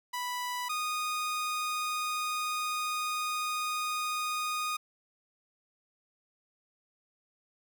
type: tone pair in turn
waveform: sawtooth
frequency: 987 / 1235.7 Hz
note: B5 / D#6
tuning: -1 / -12 cents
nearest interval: major third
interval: 389 cents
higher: second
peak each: -29 / -27 dBFS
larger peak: second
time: 0.13-0.69 / 0.69-4.77 s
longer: second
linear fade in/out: 10 ms
effects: none